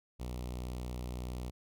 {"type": "tone with notch filter", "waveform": "sawtooth", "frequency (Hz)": 61.6, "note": "B1", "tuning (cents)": -4, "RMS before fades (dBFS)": -40, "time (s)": [0.19, 1.51], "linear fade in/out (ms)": 20, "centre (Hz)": 1600, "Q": 1.2, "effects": []}